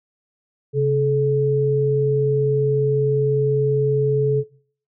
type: tone pair together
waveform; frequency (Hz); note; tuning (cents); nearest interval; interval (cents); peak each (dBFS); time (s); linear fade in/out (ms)
sine; 135.5 / 430.2; C#3 / A4; -39 / -39; octave + minor sixth; 2000; -19 / -18; 0.73-4.44; 50
effects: noise-tail reverb RT60 0.5 s tail -19 dB re dry